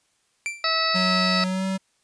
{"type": "tone with exponential decay", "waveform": "45% pulse", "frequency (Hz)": 2349, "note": "D7", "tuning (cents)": 0, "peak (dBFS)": -22, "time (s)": [0.46, 0.71], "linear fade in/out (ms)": 0, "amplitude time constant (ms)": 54}
{"type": "harmonic tone", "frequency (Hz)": 649, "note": "E5", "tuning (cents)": -27, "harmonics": [1, 2, 3, 4, 6, 7, 8], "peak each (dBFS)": [-30, -25, -28, -31, -28, -27, -29], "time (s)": [0.64, 1.44], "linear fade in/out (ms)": 2}
{"type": "tone with pitch glide", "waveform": "square", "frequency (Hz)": [185, 190.86], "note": ["F#3", "G3"], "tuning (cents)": [0, -46], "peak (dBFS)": -24, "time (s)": [0.94, 1.78], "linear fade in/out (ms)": 20, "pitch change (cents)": 54, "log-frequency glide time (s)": [1.45, 1.65]}
{"effects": ["white hiss -67 dBFS RMS until 2.03 s", "resampled to 22050 Hz"]}